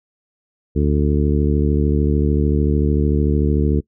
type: harmonic tone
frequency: 73.42 Hz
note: D2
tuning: in tune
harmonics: 1 / 2 / 3 / 4 / 5 / 6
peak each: -17 / -20 / -22 / -23 / -24 / -25 dBFS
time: 0.75-3.81 s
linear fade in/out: 20 ms
effects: noise-tail reverb RT60 0.1 s tail -23 dB re dry